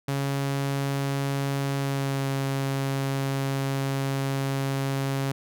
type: tone with pitch glide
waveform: sawtooth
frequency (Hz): 138.59 to 136.52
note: C#3 to C#3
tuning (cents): 0 to -26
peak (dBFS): -21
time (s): 0.08-5.32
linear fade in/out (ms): 5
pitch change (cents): -26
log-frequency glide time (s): 1.76-2.27
effects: none